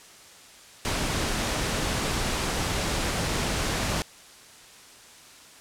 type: noise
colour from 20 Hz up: pink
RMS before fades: -27 dBFS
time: 0.85-4.02 s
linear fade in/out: 0 ms
effects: white hiss -49 dBFS RMS until 5.6 s + low-pass 9000 Hz 12 dB/octave